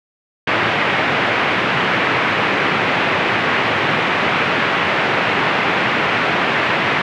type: band-pass noise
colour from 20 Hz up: white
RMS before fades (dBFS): -17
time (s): 0.47-7.02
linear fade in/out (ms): 5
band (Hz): 110 to 2500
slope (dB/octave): 24
effects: none